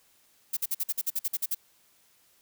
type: noise bursts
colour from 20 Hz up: violet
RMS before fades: -28 dBFS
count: 12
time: 0.53-1.549 s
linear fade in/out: 10 ms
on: 40 ms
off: 49 ms
effects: white hiss -64 dBFS RMS until 2.41 s